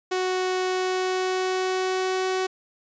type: tone with pitch glide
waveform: sawtooth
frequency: 370 to 374.5 Hz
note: F#4 to F#4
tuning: 0 to +21 cents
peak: -19 dBFS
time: 0.11-2.47 s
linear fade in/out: 10 ms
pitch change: +21 cents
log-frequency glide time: 0.64-2.28 s
effects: resampled to 16000 Hz